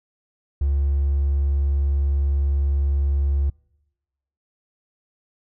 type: tone with hard clipping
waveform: triangle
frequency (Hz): 70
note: C#2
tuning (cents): +18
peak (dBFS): -18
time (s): 0.61-3.5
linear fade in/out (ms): 5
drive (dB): 4
effects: noise-tail reverb RT60 1.0 s tail -26 dB re dry